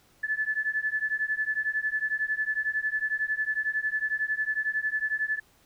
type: beating tone pair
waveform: sine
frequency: 1730 / 1741 Hz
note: A6 / A6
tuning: -30 / -19 cents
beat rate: 11 Hz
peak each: -29 dBFS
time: 0.23-5.4 s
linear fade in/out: 10 ms
effects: pink hiss -62 dBFS RMS until 5.65 s